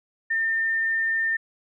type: tone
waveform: sine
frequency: 1806 Hz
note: A6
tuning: 45 cents sharp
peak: -21 dBFS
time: 0.3-1.37 s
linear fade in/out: 10 ms
effects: none